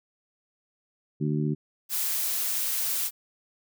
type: harmonic tone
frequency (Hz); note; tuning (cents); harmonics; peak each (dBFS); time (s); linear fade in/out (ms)
75; D2; +37; 2 / 3 / 4 / 5; -26 / -30 / -32 / -34; 1.2-1.55; 20
type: noise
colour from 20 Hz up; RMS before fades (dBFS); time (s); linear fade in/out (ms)
blue; -28; 1.89-3.11; 50
effects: none